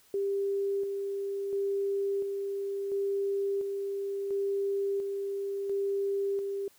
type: tone with tremolo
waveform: sine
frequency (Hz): 396.7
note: G4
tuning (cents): +21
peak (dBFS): -27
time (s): 0.14-6.68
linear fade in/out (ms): 2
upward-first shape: square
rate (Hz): 0.72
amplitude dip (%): 35
effects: white hiss -62 dBFS RMS until 6.78 s